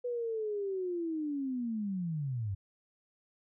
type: linear sweep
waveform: sine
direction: down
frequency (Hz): 494.4 to 92.5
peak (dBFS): -32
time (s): 0.04-2.55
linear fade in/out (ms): 10
effects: none